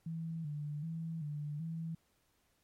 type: tone with vibrato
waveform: sine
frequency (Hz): 155.56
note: D#3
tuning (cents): 0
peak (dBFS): -37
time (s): 0.06-1.95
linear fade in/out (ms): 5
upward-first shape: square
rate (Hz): 1.3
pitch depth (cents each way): 87
effects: pink hiss -75 dBFS RMS until 2.63 s + MP3 64 kbps